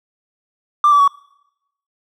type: tone with pitch steps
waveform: triangle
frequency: 1183 / 1154 / 1125.7 Hz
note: D6 / D6 / C#6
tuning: +12 / -31 / +26 cents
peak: -5 dBFS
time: 0.84-1.077 s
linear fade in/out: 2 ms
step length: 79 ms
effects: noise-tail reverb RT60 0.8 s tail -25 dB re dry + tanh soft clip ceiling -5 dBFS

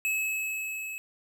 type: tone with level ramp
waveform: square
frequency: 2584 Hz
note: E7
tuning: 35 cents flat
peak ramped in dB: -26 to -36 dBFS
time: 0.05-0.98 s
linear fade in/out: 0 ms
effects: none

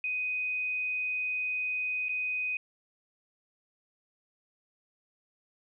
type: tone with dropouts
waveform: sine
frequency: 2500 Hz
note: D#7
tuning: 8 cents sharp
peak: -29 dBFS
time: 0.04-2.57 s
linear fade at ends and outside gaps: 2 ms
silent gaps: 2.085-2.092 s
effects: none

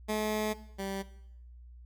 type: tone pair in turn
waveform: 15% pulse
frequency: 214.3 / 194.8 Hz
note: A3 / G3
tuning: -45 / -11 cents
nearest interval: major second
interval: 166 cents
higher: first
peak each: -23 / -28 dBFS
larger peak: first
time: 0.08-0.54 / 0.78-1.03 s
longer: first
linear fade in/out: 20 ms
effects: noise-tail reverb RT60 0.8 s tail -17 dB re dry + added 60 Hz sine -48 dBFS peak until 1.85 s

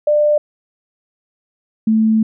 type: tone pair in turn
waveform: sine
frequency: 596 / 220 Hz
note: D5 / A3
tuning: +25 / 0 cents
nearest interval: octave + perfect fourth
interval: 1725 cents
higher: first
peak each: -10 dBFS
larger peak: neither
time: 0.07-0.38 / 1.87-2.23 s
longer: second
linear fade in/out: 5 ms
effects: none

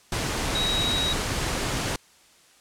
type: tone in noise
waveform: sine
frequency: 3822 Hz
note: A#7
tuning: 43 cents sharp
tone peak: -24 dBFS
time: 0.55-1.13 s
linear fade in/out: 2 ms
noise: pink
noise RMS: -27 dBFS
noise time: 0.12-1.96 s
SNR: 0 dB
effects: white hiss -56 dBFS RMS until 2.6 s + low-pass 9000 Hz 12 dB/octave

